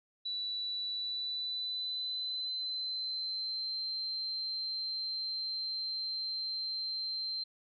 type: tone with pitch glide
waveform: sine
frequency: 3951 to 4128 Hz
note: B7 to C8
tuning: 0 to -24 cents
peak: -34 dBFS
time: 0.25-7.44 s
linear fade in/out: 10 ms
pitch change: +76 cents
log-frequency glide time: 0.93-3.8 s
effects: none